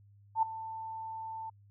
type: tone with ADSR envelope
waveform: sine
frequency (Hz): 890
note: A5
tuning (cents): +20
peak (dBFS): -22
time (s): 0.35-1.5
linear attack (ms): 76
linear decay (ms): 6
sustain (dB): -16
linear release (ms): 8
effects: added 101 Hz sine -57 dBFS peak until 1.7 s